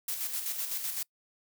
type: noise with tremolo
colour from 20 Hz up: blue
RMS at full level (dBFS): -33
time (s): 0.08-1.03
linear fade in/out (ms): 5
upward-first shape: square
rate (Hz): 7.9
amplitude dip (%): 45
effects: noise-tail reverb RT60 0.1 s tail -25 dB re dry